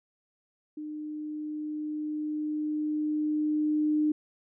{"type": "tone with level ramp", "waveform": "sine", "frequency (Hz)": 303.4, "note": "D#4", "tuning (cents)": -44, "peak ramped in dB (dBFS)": [-35, -22], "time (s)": [0.77, 4.12], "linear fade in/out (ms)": 5, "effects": []}